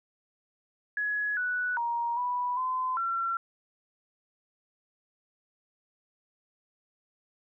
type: tone with pitch steps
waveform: sine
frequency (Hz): 1683 / 1479 / 941 / 984 / 1024 / 1359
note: G#6 / F#6 / A#5 / B5 / C6 / F6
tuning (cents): +23 / -1 / +16 / -7 / -38 / -48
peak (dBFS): -27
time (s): 0.97-3.37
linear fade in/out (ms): 2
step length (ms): 400
effects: none